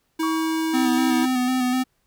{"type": "tone", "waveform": "square", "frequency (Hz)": 321.1, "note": "E4", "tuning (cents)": -45, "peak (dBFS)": -22, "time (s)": [0.19, 1.26], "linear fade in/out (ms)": 10}
{"type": "tone with exponential decay", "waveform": "sine", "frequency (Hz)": 1121, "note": "C#6", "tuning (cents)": 19, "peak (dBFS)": -24, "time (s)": [0.23, 1.2], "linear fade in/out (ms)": 2, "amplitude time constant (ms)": 210}
{"type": "tone with vibrato", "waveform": "square", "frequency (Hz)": 253.5, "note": "B3", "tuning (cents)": 45, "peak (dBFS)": -20, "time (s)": [0.73, 1.84], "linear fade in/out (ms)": 20, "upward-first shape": "square", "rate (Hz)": 4, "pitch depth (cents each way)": 23}
{"effects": ["pink hiss -69 dBFS RMS until 2.06 s"]}